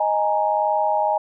sine chord, D# suspended fourth, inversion none, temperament equal, 622.3 / 830.6 / 932.3 Hz, D#5 / G#5 / A#5, 0 / 0 / 0 cents, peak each -22 / -20 / -24 dBFS, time 0-1.18 s, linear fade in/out 5 ms, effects none

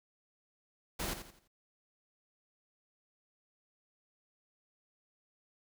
pink noise with echo, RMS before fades -37 dBFS, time 0.99-1.14 s, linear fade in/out 10 ms, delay 85 ms, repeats 4, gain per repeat -9 dB, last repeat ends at 1.48 s, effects none

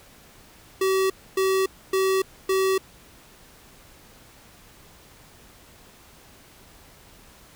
square tone bursts, 381.8 Hz, G4, 46 cents flat, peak -20 dBFS, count 4, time 0.81-2.78 s, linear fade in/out 5 ms, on 290 ms, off 270 ms, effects pink hiss -51 dBFS RMS until 7.55 s

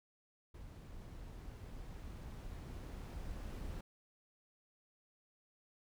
brown noise with level ramp, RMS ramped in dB -52 to -44 dBFS, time 0.54-3.81 s, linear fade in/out 5 ms, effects none

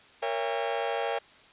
40% pulse chord, A# diminished seventh, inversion none, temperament just, 466.2 / 559.4 / 671.3 / 805.5 Hz, A#4 / C#5 / E5 / G5, 0 / +16 / +31 / +47 cents, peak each -32 / -33 / -34 / -32 dBFS, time 0.22-1.19 s, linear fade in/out 10 ms, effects white hiss -55 dBFS RMS until 1.52 s + resampled to 8000 Hz

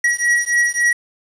square beating tone pair, 1914 / 1917.6 Hz, A#6 / A#6, +45 / +48 cents, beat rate 3.6 Hz, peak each -18 dBFS, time 0.04-0.93 s, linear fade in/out 5 ms, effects resampled to 22050 Hz + 7-bit

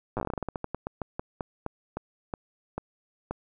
slowing click train, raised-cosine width 1 ms, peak -17 dBFS, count 25, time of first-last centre 0.17-3.31 s, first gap 8 ms, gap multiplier 1.2, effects none

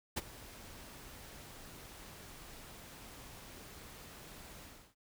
pink noise with ADSR envelope, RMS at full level -34 dBFS, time 0.16-4.95 s, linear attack 14 ms, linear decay 29 ms, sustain -18 dB, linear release 310 ms, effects none

